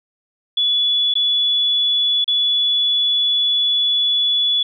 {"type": "tone with dropouts", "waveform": "sine", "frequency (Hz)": 3420, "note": "A7", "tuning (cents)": -50, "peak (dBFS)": -14, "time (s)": [0.57, 4.63], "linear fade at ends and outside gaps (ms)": 5, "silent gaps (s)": [[1.14, 1.153], [2.244, 2.278]], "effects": []}